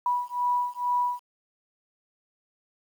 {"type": "beating tone pair", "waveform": "sine", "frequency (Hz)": [978, 980.2], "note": ["B5", "B5"], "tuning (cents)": [-17, -13], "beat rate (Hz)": 2.2, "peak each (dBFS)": -27, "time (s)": [0.06, 1.2], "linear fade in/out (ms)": 2, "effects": ["9-bit"]}